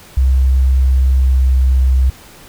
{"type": "tone with pitch glide", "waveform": "sine", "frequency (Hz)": [65.41, 64.88], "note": ["C2", "C2"], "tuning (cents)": [0, -14], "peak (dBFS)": -8, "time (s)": [0.17, 2.1], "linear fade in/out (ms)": 5, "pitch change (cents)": -14, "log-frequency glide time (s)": [1.16, 1.43], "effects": ["pink hiss -40 dBFS RMS until 2.48 s"]}